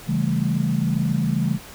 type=chord; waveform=sine; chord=A dominant seventh; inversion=first; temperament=just; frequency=137.5 / 165 / 198 / 220 Hz; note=C#3 / E3 / G3 / A3; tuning=-14 / +2 / +18 / 0 cents; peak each=-24 / -23 / -25 / -25 dBFS; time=0.06-1.59 s; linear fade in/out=50 ms; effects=pink hiss -41 dBFS RMS until 1.74 s